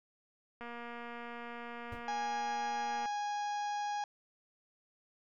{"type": "click train", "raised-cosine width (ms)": 0.5, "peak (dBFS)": -31, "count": 581, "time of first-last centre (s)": [0.61, 3.057], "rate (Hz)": 237}
{"type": "noise with exponential decay", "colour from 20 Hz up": "brown", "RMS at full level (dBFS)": -40, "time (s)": [1.92, 2.08], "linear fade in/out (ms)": 2, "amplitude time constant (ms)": 33}
{"type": "harmonic tone", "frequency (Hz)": 826, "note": "G#5", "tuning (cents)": -10, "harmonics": [1, 2, 3, 4, 5, 6, 7, 8], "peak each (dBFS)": [-34, -46, -53, -53, -57, -55, -56, -60], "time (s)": [2.08, 4.04], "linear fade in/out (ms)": 2}
{"effects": []}